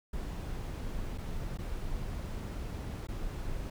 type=noise with dropouts; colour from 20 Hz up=brown; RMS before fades=-37 dBFS; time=0.13-3.7 s; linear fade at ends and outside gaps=5 ms; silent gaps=1.178-1.182 / 1.575-1.586 / 3.071-3.085 s; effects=none